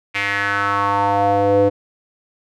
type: tone with band-pass filter sweep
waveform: square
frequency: 100.6 Hz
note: G2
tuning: 45 cents sharp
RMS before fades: -17 dBFS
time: 0.14-1.7 s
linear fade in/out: 20 ms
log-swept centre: 2300 to 450 Hz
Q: 4
effects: none